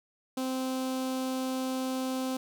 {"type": "tone with notch filter", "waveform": "sawtooth", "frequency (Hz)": 259.9, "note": "C4", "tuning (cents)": -11, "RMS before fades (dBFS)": -32, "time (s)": [0.37, 2.37], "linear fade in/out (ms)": 5, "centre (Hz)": 1900, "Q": 1.4, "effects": []}